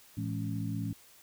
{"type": "harmonic tone with a mistuned harmonic", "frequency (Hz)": 55.4, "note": "A1", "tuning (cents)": 13, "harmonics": [2, 3, 4, 5], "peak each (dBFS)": [-35, -38, -39, -39], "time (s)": [0.17, 0.93], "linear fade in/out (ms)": 5, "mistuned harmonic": 4, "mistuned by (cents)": -96, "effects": ["white hiss -58 dBFS RMS until 1.22 s"]}